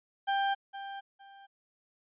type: tone with echo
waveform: 35% pulse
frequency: 790 Hz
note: G5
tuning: 13 cents sharp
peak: -25 dBFS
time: 0.27-0.55 s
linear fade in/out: 20 ms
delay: 460 ms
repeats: 2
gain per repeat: -12 dB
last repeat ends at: 1.47 s
effects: resampled to 8000 Hz